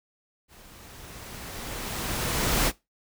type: noise with level ramp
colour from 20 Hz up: pink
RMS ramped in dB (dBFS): -52 to -22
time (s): 0.48-2.72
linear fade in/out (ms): 50
effects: noise-tail reverb RT60 0.2 s tail -19 dB re dry